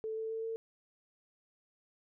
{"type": "tone with pitch steps", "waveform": "sine", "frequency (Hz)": [440, 443.6, 447.2, 450.8], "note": ["A4", "A4", "A4", "A4"], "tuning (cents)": [0, 14, 28, 42], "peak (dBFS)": -35, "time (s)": [0.04, 0.56], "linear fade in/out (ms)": 0, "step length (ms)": 130, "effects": []}